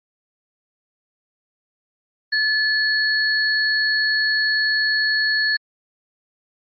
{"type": "tone pair together", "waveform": "sine", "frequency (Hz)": [1730, 4359], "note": ["A6", "C#8"], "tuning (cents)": [-30, -30], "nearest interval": "octave + major third", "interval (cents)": 1600, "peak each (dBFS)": [-18, -22], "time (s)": [2.32, 5.57], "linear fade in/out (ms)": 10, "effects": ["Opus 48 kbps"]}